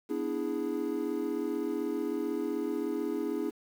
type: chord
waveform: triangle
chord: E dominant seventh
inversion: second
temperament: equal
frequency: 246.9 / 293.7 / 329.6 / 415.3 Hz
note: B3 / D4 / E4 / G#4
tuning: 0 / 0 / 0 / 0 cents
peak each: -36 / -33 / -33 / -33 dBFS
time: 0.09-3.51 s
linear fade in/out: 20 ms
effects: 9-bit